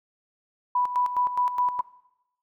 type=tone with tremolo; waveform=sine; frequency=987.8 Hz; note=B5; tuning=in tune; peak=-20 dBFS; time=0.75-1.81 s; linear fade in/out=5 ms; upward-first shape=square; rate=4.8 Hz; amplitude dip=65%; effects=noise-tail reverb RT60 0.9 s tail -20 dB re dry